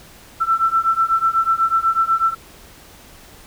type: beating tone pair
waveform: sine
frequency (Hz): 1332 / 1340.1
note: E6 / E6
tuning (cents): +18 / +28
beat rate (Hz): 8.1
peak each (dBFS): -18 / -17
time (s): 0.4-2.35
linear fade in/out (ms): 20
effects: pink hiss -44 dBFS RMS until 3.46 s